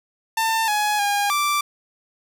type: tone with pitch steps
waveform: sawtooth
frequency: 896 / 839 / 813 / 1172 Hz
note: A5 / G#5 / G#5 / D6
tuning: +31 / +17 / -37 / -4 cents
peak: -15 dBFS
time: 0.37-1.61 s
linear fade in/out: 5 ms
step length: 310 ms
effects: none